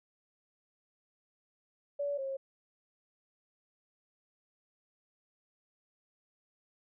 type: tone pair in turn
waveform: sine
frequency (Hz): 572 / 539.9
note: D5 / C#5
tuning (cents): -46 / -46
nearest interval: minor second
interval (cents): 100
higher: first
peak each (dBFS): -31 / -34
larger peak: first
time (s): 1.99-2.18 / 2.18-2.37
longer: neither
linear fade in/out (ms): 10
effects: none